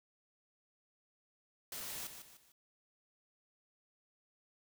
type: noise with echo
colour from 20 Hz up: white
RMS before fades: -44 dBFS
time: 1.72-2.07 s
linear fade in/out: 2 ms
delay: 150 ms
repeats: 3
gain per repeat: -8 dB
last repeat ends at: 2.52 s
effects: none